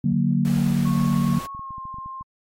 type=chord; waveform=sine; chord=D augmented; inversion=none; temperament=equal; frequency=146.83 / 185 / 233.1 Hz; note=D3 / F#3 / A#3; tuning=0 / 0 / 0 cents; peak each=-22 dBFS; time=0.04-1.39 s; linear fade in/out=5 ms
type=noise; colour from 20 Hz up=pink; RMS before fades=-38 dBFS; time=0.45-1.46 s; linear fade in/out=0 ms
type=tone with pitch glide; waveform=sine; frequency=1100 to 1058.2 Hz; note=C#6 to C6; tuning=-14 to +19 cents; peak=-32 dBFS; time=0.85-2.23 s; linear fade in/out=10 ms; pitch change=-67 cents; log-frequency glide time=1.53-1.77 s
type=clicks; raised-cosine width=5 ms; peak=-30 dBFS; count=12; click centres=1.223 / 1.33 / 1.383 / 1.549 / 1.594 / 1.707 / 1.782 / 1.854 / 1.943 / 1.985 / 2.06 / 2.21 s
effects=AAC 48 kbps